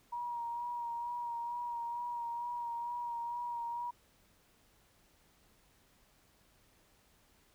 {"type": "tone with vibrato", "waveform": "sine", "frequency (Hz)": 950, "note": "A#5", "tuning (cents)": 33, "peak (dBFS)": -36, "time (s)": [0.12, 3.91], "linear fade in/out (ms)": 10, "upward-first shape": "sine", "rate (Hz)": 2.2, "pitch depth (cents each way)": 23, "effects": ["pink hiss -68 dBFS RMS until 7.54 s"]}